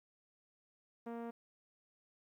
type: tone with low-pass filter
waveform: 5% pulse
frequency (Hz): 233.1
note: A#3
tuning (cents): 0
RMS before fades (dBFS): -44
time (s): 1.06-1.31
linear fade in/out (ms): 10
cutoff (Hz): 520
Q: 0.67
effects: 12-bit